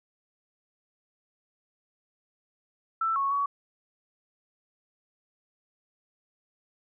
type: tone with pitch steps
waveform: sine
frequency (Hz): 1329 / 1104 / 1126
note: E6 / C#6 / C#6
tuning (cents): +14 / -7 / +27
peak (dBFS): -24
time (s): 3.01-3.46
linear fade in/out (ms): 5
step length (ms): 150
effects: none